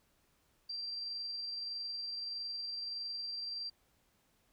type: tone with amplitude modulation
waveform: sine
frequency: 4714 Hz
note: D8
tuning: 6 cents sharp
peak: -37 dBFS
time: 0.69-3.7 s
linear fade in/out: 10 ms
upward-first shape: sine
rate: 21.6 Hz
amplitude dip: 25%
effects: pink hiss -73 dBFS RMS until 4.52 s

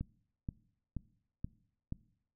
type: click train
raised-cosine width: 5 ms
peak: -25 dBFS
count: 5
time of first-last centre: 0.01-1.924 s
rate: 2.09 Hz
effects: noise-tail reverb RT60 0.7 s tail -21 dB re dry

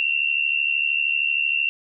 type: tone pair together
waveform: sine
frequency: 2695 / 2768 Hz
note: E7 / F7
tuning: +38 / -16 cents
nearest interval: unison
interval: 46 cents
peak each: -22 dBFS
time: 0-1.69 s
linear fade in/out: 0 ms
effects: none

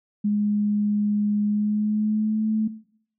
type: tone with pitch glide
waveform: sine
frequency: 207.7 to 217.5 Hz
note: G#3 to A3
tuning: 0 to -20 cents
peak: -19 dBFS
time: 0.24-2.68 s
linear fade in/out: 10 ms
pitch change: +80 cents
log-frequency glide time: 1.45-2.48 s
effects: noise-tail reverb RT60 0.6 s tail -17 dB re dry

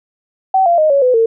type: tone with pitch steps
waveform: sine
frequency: 763 / 687.7 / 619.7 / 558.5 / 503.4 / 453.7 Hz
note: G5 / F5 / D#5 / C#5 / B4 / A#4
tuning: -47 / -27 / -7 / +13 / +33 / -47 cents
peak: -8 dBFS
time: 0.54-1.26 s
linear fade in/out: 5 ms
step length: 120 ms
effects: none

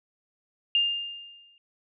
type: tone with exponential decay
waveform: sine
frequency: 2808 Hz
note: F7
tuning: 9 cents sharp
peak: -18 dBFS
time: 0.75-1.58 s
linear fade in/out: 1 ms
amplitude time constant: 180 ms
effects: none

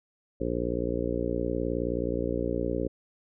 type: harmonic tone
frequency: 59.2 Hz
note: A#1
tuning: 27 cents sharp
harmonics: 1 / 2 / 3 / 4 / 5 / 6 / 7 / 8 / 9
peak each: -35 / -38 / -37 / -37 / -33 / -37 / -34 / -35 / -35 dBFS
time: 0.4-2.88 s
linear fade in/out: 10 ms
effects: none

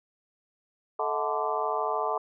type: harmonic tone with a mistuned harmonic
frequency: 146 Hz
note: D3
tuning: 10 cents flat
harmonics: 3 / 4 / 5 / 6 / 7 / 8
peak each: -33 / -33 / -33 / -33 / -33 / -33 dBFS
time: 0.99-2.18 s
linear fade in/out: 5 ms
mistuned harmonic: 4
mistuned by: +150 cents
effects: none

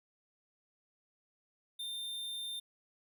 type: tone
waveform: square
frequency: 3610 Hz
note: A7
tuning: 44 cents sharp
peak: -39 dBFS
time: 1.79-2.6 s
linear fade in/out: 10 ms
effects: none

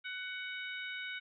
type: harmonic tone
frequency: 746 Hz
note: F#5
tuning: 14 cents sharp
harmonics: 2 / 3 / 4 / 5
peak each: -42 / -43 / -48 / -48 dBFS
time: 0.04-1.2 s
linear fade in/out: 20 ms
effects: none

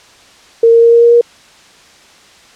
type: tone with pitch steps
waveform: sine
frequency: 460 / 462.7 / 465.3 / 468 / 470.8 / 473.5 Hz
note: A#4 / A#4 / A#4 / A#4 / A#4 / A#4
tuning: -23 / -13 / -3 / +7 / +17 / +27 cents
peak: -3 dBFS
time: 0.63-1.212 s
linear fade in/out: 5 ms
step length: 97 ms
effects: white hiss -42 dBFS RMS until 2.55 s + low-pass 6000 Hz 12 dB/octave

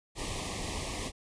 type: band-stop noise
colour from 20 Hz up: pink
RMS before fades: -36 dBFS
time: 0.15-1.12 s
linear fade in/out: 50 ms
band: 1200 to 1800 Hz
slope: 96 dB/octave
effects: resampled to 22050 Hz

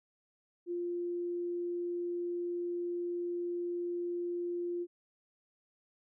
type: tone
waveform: sine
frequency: 349.2 Hz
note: F4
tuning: in tune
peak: -33 dBFS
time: 0.66-4.87 s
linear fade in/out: 50 ms
effects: none

